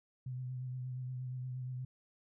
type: tone with vibrato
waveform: sine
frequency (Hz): 127.2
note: C3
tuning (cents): -48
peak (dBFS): -38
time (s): 0.26-1.85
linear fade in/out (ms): 5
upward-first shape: sine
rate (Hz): 8.5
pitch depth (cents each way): 28
effects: none